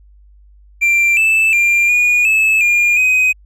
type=tone with pitch steps; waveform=triangle; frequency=2364 / 2635 / 2387 / 2445 / 2605 / 2414 / 2513 Hz; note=D7 / E7 / D7 / D#7 / E7 / D7 / D#7; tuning=+11 / -1 / +28 / -31 / -21 / +47 / +17 cents; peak=-8 dBFS; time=0.81-3.33 s; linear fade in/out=20 ms; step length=360 ms; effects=added 50 Hz sine -42 dBFS peak until 3.45 s